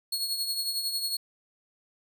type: tone with tremolo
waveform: sawtooth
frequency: 4332 Hz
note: C#8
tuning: 41 cents flat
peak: -23 dBFS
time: 0.12-1.17 s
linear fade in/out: 5 ms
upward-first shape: triangle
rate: 11 Hz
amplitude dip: 60%
effects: none